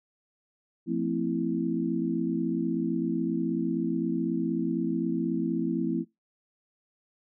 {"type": "chord", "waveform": "sine", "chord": "F major seventh", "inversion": "none", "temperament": "equal with one note detuned", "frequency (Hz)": [174.61, 225.5, 261.6, 329.6], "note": ["F3", "A3", "C4", "E4"], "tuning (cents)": [0, 43, 0, 0], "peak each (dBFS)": [-32, -31, -31, -30], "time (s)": [0.86, 6.05], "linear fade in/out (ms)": 50, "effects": ["noise-tail reverb RT60 0.2 s tail -24 dB re dry"]}